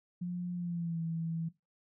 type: tone with pitch glide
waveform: sine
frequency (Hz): 177.2 to 164.38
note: F3 to E3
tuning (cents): +25 to -5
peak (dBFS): -33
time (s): 0.21-1.49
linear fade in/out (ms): 10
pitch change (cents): -130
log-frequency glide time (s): 0.54-1.01
effects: noise-tail reverb RT60 0.2 s tail -17 dB re dry